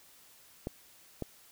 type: clicks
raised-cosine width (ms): 2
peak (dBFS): -21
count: 2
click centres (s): 0.671 / 1.223
effects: white hiss -59 dBFS RMS until 1.51 s